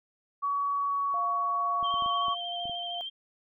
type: tone with pitch glide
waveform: sine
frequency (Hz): 1130 to 1120.9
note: C#6 to C#6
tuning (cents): +33 to +19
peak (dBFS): -26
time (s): 0.42-2.35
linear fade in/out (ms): 20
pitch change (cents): -14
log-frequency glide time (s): 0.74-1.17
type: tone with tremolo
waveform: sine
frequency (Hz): 698.5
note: F5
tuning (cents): 0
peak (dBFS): -34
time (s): 1.14-3.01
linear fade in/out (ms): 0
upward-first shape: sine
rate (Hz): 2.2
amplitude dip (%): 30
type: clicks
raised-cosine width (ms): 3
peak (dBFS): -34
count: 7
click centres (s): 1.828 / 1.941 / 2.023 / 2.061 / 2.283 / 2.655 / 2.696
type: tone with vibrato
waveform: sine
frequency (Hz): 3136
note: G7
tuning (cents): 0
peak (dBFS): -34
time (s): 1.83-3.1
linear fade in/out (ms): 20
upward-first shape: square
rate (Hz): 13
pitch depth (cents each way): 24
effects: none